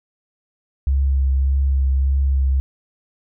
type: tone with vibrato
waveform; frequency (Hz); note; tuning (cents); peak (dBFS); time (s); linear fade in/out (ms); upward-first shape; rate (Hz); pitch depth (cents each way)
sine; 67.6; C#2; -43; -14; 0.87-2.6; 0; triangle; 1.7; 25
effects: none